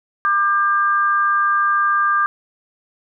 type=tone pair together; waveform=sine; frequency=1193.8 / 1600 Hz; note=D6 / G6; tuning=+28 / +35 cents; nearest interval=perfect fourth; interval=507 cents; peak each=-15 / -19 dBFS; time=0.25-2.26 s; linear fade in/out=0 ms; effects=none